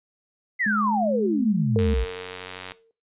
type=exponential sweep; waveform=sine; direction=down; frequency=2088 to 51.91 Hz; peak=-21 dBFS; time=0.59-2.05 s; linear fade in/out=20 ms
type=tone with pitch glide; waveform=sine; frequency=210.6 to 213.5 Hz; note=G#3 to G#3; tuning=+24 to +48 cents; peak=-23 dBFS; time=0.66-1.94 s; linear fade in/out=5 ms; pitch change=+24 cents; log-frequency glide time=0.88-0.94 s
type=tone with exponential decay; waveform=sine; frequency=454.3 Hz; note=A#4; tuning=45 cents flat; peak=-19 dBFS; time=1.76-2.91 s; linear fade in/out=1 ms; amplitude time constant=250 ms
type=click train; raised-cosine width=0.2 ms; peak=-17 dBFS; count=87; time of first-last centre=1.79-2.72 s; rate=92.5 Hz
effects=noise-tail reverb RT60 0.3 s tail -17 dB re dry + resampled to 8000 Hz